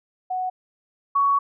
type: tone pair in turn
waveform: sine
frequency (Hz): 740 / 1119.8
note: F#5 / C#6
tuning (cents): 0 / +17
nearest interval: perfect fifth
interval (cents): 717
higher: second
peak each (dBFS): -23 / -16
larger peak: second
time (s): 0.3-0.5 / 1.15-1.39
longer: second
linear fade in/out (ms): 10
effects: none